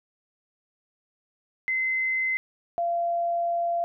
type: tone pair in turn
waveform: sine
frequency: 2057 / 686.4 Hz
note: C7 / F5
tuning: -30 / -30 cents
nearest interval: octave + perfect fifth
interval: 1900 cents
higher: first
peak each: -23 dBFS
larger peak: neither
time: 1.68-2.37 / 2.78-3.84 s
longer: second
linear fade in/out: 0 ms
effects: none